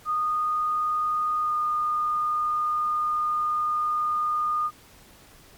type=tone with pitch glide; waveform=sine; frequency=1232 to 1221.4 Hz; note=D#6 to D#6; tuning=-17 to -32 cents; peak=-22 dBFS; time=0.05-4.71 s; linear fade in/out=50 ms; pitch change=-15 cents; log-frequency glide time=1.41-1.53 s; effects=pink hiss -52 dBFS RMS until 5.57 s + MP3 96 kbps